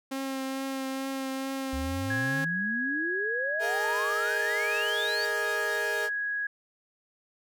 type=tone with vibrato; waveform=sawtooth; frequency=267.6 Hz; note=C4; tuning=39 cents sharp; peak=-27 dBFS; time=0.11-2.45 s; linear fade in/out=10 ms; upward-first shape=triangle; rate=2.3 Hz; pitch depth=16 cents each way
type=exponential sweep; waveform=sine; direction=up; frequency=68 to 4692 Hz; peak=-32 dBFS; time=1.73-5.25 s; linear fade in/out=0 ms
type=tone; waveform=sine; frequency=1661.2 Hz; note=G#6; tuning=in tune; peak=-28 dBFS; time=2.1-6.47 s; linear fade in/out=5 ms
type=chord; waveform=sawtooth; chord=Ab suspended second; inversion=none; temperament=equal; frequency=415.3 / 466.2 / 622.3 Hz; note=Ab4 / Bb4 / Eb5; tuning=0 / 0 / 0 cents; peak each=-31 dBFS; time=3.59-6.1 s; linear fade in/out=50 ms
effects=none